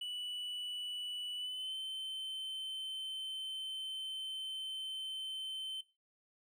triangle tone with pitch glide, 2960 to 3082 Hz, F#7 to G7, 0 to -30 cents, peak -37 dBFS, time 0.01-5.81 s, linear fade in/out 5 ms, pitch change +70 cents, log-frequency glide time 1.36-1.75 s, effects noise-tail reverb RT60 0.3 s tail -19 dB re dry

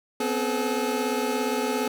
25% pulse tone cluster, 248.3 / 265.6 / 429.8 Hz, B3 / C4 / A4, +9 / +26 / -41 cents, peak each -25 / -28 / -23 dBFS, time 0.2-1.88 s, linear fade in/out 5 ms, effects none

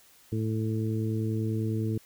harmonic tone, 110 Hz, A2, in tune, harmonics 1 / 2 / 3 / 4, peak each -28 / -33 / -34 / -38 dBFS, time 0.32-1.98 s, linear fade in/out 5 ms, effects white hiss -58 dBFS RMS until 2.05 s

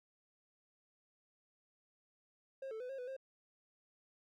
triangle tone with pitch steps, 536 / 440.6 / 501 / 539 / 496.9 / 532 Hz, C5 / A4 / B4 / C#5 / B4 / C5, +42 / +2 / +25 / -49 / +11 / +29 cents, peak -40 dBFS, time 2.62-3.166 s, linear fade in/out 5 ms, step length 91 ms, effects none

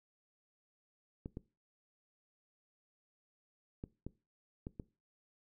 clicks, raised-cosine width 3 ms, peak -29 dBFS, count 6, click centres 1.259 / 1.371 / 3.839 / 4.066 / 4.669 / 4.798 s, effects noise-tail reverb RT60 0.3 s tail -20 dB re dry

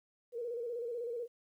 sine tone with vibrato, 473.8 Hz, A#4, 28 cents sharp, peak -36 dBFS, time 0.32-1.28 s, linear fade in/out 50 ms, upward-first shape square, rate 16 Hz, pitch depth 54 cents each way, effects 12-bit

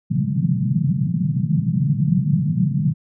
pink band-pass noise, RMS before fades -19 dBFS, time 0.1-2.94 s, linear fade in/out 20 ms, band 130 to 190 Hz, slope 48 dB/octave, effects none

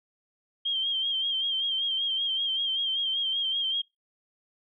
sine tone with vibrato, 3188 Hz, G7, 28 cents sharp, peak -25 dBFS, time 0.65-3.82 s, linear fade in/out 10 ms, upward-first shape sine, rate 5.2 Hz, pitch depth 52 cents each way, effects noise-tail reverb RT60 0.2 s tail -25 dB re dry

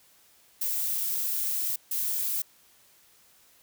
violet noise bursts at uneven times, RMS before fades -29 dBFS, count 2, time 0.61-1.76 / 1.91-2.42 s, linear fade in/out 5 ms, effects white hiss -60 dBFS RMS until 3.62 s

